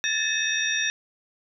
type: tone cluster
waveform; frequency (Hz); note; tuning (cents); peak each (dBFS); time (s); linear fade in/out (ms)
sine; 1718 / 1797 / 2574 / 3658 / 5720; A6 / A6 / E7 / A#7 / F8; -42 / +36 / -42 / -33 / +41; -30 / -29 / -29 / -28 / -30; 0.04-0.9; 0
effects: none